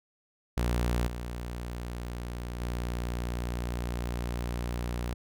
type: tone with level steps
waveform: sawtooth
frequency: 59.8 Hz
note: A#1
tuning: 45 cents sharp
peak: -22 / -31 / -27 dBFS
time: 0.57-5.14 s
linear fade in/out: 5 ms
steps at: 1.07 / 2.6 s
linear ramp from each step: 10 ms
effects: none